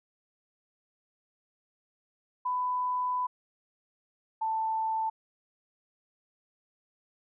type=tone pair in turn; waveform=sine; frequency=998 / 885.5 Hz; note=B5 / A5; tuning=+18 / +11 cents; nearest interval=major second; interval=207 cents; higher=first; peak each=-27 dBFS; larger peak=neither; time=2.45-3.27 / 4.41-5.1 s; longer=first; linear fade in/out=10 ms; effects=none